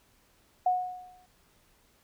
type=tone with exponential decay; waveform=sine; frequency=730 Hz; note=F#5; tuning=24 cents flat; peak=-20 dBFS; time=0.66-1.26 s; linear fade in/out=5 ms; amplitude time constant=130 ms; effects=pink hiss -65 dBFS RMS until 2.03 s